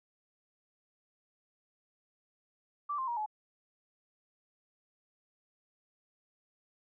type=tone with pitch steps; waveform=sine; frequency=1166 / 1050.9 / 947.1 / 853.6 Hz; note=D6 / C6 / A#5 / G#5; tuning=-13 / +7 / +27 / +47 cents; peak=-32 dBFS; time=2.89-3.262 s; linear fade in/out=10 ms; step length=93 ms; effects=none